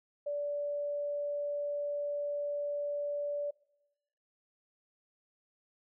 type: tone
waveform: sine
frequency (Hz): 580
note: D5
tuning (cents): -22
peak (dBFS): -32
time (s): 0.26-3.51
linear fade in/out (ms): 10
effects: noise-tail reverb RT60 0.9 s tail -22 dB re dry